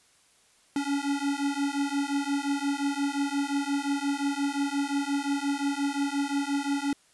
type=beating tone pair; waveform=square; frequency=279.2 / 284.9 Hz; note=C#4 / C#4; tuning=+13 / +48 cents; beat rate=5.7 Hz; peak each=-30 dBFS; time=0.76-6.93 s; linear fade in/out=2 ms; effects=white hiss -62 dBFS RMS until 7.13 s + resampled to 24000 Hz